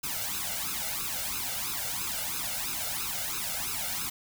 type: noise with flanger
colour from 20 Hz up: white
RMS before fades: -33 dBFS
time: 0.03-4.1 s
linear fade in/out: 10 ms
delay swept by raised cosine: 0.77 to 1.43 ms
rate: 3 Hz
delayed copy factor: +0.95
effects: none